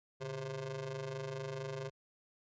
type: ring-modulated tone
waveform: 25% pulse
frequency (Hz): 130.4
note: C3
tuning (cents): -5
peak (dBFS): -32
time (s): 0.2-1.9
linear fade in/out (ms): 20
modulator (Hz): 273
effects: high-pass 60 Hz 12 dB/octave + resampled to 16000 Hz